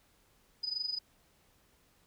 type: tone with amplitude modulation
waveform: sine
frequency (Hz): 4978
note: D#8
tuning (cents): 0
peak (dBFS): -30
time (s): 0.63-0.99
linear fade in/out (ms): 10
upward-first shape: sine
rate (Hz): 23.5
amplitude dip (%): 80
effects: pink hiss -68 dBFS RMS until 2.06 s